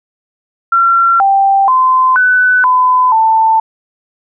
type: tone with pitch steps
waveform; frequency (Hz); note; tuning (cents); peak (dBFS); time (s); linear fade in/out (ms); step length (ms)
sine; 1365 / 785 / 1030 / 1498 / 1010 / 889; F6 / G5 / C6 / F#6 / B5 / A5; -40 / +2 / -28 / +21 / +39 / +18; -6; 0.72-3.6; 5; 480
effects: none